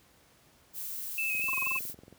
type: noise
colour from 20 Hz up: violet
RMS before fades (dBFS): -38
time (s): 0.73-1.95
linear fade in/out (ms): 50
type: tone with vibrato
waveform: sine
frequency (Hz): 2589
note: E7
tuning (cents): -32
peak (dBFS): -29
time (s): 1.18-1.79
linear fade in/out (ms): 2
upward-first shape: square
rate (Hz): 4.2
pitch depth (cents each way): 28
type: click train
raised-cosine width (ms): 2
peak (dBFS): -37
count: 18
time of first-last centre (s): 1.35-2.126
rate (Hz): 21.9
type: tone bursts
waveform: sine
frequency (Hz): 1058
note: C6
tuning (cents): +19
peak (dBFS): -33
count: 7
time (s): 1.48-1.77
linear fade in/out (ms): 5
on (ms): 20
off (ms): 25
effects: pink hiss -62 dBFS RMS until 2.18 s + high-pass 60 Hz 12 dB/octave